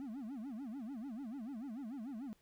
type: tone with vibrato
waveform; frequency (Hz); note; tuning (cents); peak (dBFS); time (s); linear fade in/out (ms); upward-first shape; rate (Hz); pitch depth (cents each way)
triangle; 246.9; B3; 0; -40; 0-2.33; 0; sine; 6.8; 270
effects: pink hiss -73 dBFS RMS until 2.41 s